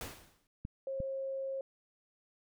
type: noise with exponential decay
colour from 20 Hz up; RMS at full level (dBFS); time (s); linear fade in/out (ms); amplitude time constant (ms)
pink; -40; 0.01-0.47; 1; 100
type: clicks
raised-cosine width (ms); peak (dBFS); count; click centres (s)
5; -27; 2; 0.651 / 1.003
type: tone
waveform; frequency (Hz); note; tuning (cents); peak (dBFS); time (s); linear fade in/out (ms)
sine; 538; C5; +48; -35; 0.87-1.61; 2
effects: none